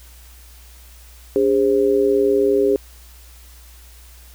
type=tone with amplitude modulation; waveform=sine; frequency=406.5 Hz; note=G#4; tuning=37 cents flat; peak=-9 dBFS; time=1.36-2.76 s; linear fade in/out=0 ms; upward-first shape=sine; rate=119 Hz; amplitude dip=90%; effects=added 60 Hz sine -42 dBFS peak until 4.34 s + white hiss -48 dBFS RMS until 4.34 s